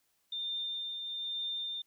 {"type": "tone with tremolo", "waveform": "sine", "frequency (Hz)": 3606, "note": "A7", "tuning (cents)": 42, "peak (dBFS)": -33, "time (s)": [0.32, 1.82], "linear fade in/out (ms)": 5, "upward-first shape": "triangle", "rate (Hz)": 1.1, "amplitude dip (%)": 40, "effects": ["white hiss -75 dBFS RMS until 1.86 s"]}